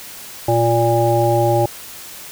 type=harmonic tone; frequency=116.54 Hz; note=A#2; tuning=in tune; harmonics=1 / 3 / 5 / 7; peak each=-18 / -18 / -18 / -18 dBFS; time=0.48-1.66 s; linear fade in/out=5 ms; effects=white hiss -35 dBFS RMS until 2.31 s